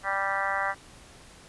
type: harmonic tone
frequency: 196 Hz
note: G3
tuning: in tune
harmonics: 3 / 4 / 5 / 6 / 7 / 8 / 9 / 10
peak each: -36 / -32 / -35 / -33 / -35 / -33 / -36 / -33 dBFS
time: 0.03-0.75 s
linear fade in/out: 50 ms
effects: pink hiss -51 dBFS RMS until 1.48 s + resampled to 24000 Hz